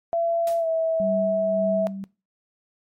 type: tone with pitch glide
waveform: sine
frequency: 674 to 650.7 Hz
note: E5 to E5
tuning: +38 to -23 cents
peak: -20 dBFS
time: 0.13-1.87 s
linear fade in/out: 0 ms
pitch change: -61 cents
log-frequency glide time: 0.58-0.67 s
type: noise with exponential decay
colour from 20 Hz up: white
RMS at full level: -36 dBFS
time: 0.47-0.68 s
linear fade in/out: 1 ms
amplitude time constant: 45 ms
type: tone with tremolo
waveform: sine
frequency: 194.9 Hz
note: G3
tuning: 10 cents flat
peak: -25 dBFS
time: 1-2.04 s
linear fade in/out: 0 ms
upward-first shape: sine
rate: 1.8 Hz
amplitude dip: 50%
effects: noise-tail reverb RT60 0.3 s tail -21 dB re dry + MP3 64 kbps